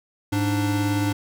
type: tone pair together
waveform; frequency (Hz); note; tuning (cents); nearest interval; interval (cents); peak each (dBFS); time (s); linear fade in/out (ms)
square; 104.33 / 294.6; G#2 / D4; +8 / +6; octave + tritone; 1798; -24; 0.32-1.13; 10
effects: none